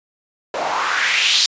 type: noise with band-pass filter sweep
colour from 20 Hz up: white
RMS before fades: -18 dBFS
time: 0.54-1.46 s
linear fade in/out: 2 ms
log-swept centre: 600 to 4500 Hz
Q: 2.9
effects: resampled to 16000 Hz